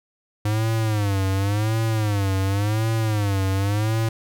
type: tone with vibrato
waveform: square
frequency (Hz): 103.83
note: G#2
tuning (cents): 0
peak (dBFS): -20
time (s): 0.45-4.09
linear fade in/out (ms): 5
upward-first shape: sine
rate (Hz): 0.91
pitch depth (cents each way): 140
effects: none